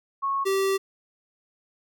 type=tone pair in turn; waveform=sine / square; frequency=1098 / 388.2 Hz; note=C#6 / G4; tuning=-17 / -17 cents; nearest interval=octave + tritone; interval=1800 cents; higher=first; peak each=-23 / -22 dBFS; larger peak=second; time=0.22-0.45 / 0.45-0.78 s; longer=second; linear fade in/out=20 ms; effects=none